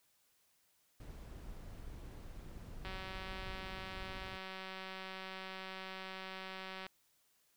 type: noise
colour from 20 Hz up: brown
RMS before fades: -49 dBFS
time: 1-4.37 s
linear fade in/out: 2 ms
type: click train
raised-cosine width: 0.3 ms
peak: -30 dBFS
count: 760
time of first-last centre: 2.85-6.866 s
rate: 189 Hz
effects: white hiss -74 dBFS RMS until 7.56 s